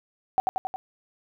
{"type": "tone with echo", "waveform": "sine", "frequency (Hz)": 757, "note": "F#5", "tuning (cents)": 39, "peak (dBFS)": -17, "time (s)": [0.38, 0.4], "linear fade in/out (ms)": 0, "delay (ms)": 90, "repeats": 4, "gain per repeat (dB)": -3, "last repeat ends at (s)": 0.76, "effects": []}